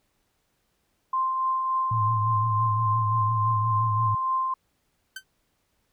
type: tone with tremolo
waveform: sine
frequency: 1046.5 Hz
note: C6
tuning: in tune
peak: -21 dBFS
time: 1.13-4.54 s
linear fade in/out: 5 ms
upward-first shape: triangle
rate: 3.5 Hz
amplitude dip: 35%
type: tone with vibrato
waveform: sine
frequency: 110 Hz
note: A2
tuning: in tune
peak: -24 dBFS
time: 1.91-4.15 s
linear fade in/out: 5 ms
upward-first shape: sine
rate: 5.8 Hz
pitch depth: 72 cents each way
type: tone with exponential decay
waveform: sawtooth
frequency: 1542 Hz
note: G6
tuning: 29 cents flat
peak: -27 dBFS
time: 5.16-5.24 s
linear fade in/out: 5 ms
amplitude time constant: 16 ms
effects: pink hiss -72 dBFS RMS until 5.92 s